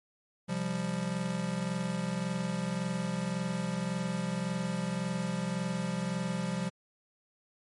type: chord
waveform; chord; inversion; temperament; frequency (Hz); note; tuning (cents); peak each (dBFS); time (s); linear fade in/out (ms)
square; C suspended fourth; none; just; 130.81 / 174.42 / 196.22; C3 / F3 / G3; 0 / -2 / +2; -40 / -34 / -36; 0.48-6.7; 20
effects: MP3 48 kbps